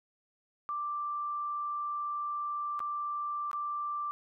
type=tone with dropouts; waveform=sine; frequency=1177 Hz; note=D6; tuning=3 cents sharp; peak=-32 dBFS; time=0.69-4.11 s; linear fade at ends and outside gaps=0 ms; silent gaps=2.793-2.803 / 3.514-3.531 s; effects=none